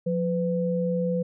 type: tone pair together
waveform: sine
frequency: 177.35 / 502 Hz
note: F3 / B4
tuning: +27 / +28 cents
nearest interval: octave + tritone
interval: 1801 cents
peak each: -25 / -26 dBFS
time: 0.06-1.23 s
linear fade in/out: 10 ms
effects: none